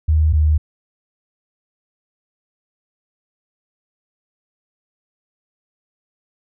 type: tone pair in turn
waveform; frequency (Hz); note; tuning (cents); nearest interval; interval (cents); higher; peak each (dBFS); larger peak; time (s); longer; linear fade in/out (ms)
sine; 77.78 / 76.62; D#2 / D#2; 0 / -26; unison; 26; first; -11; neither; 0.08-0.33 / 0.33-0.58; neither; 10
effects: none